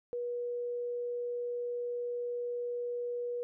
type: tone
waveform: sine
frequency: 483.4 Hz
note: B4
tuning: 37 cents flat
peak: -33 dBFS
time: 0.13-3.43 s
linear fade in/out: 0 ms
effects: none